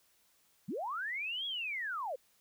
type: linear two-way sweep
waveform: sine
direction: up then down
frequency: 146.5 to 3369 to 471.4 Hz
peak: -35 dBFS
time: 0.68-2.16 s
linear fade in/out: 10 ms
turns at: 1.46 s
effects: white hiss -70 dBFS RMS until 2.4 s